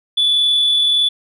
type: tone with amplitude modulation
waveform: sine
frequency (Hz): 3458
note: A7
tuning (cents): -31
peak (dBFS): -9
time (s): 0.17-1.09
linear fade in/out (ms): 10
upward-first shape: sine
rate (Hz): 41.5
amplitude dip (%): 25
effects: tanh soft clip ceiling -9 dBFS